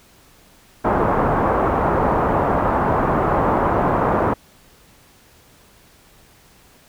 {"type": "low-pass noise", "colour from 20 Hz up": "white", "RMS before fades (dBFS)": -18, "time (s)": [0.84, 4.34], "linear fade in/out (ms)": 10, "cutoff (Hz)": 1100, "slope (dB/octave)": 24, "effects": ["pink hiss -51 dBFS RMS until 6.88 s"]}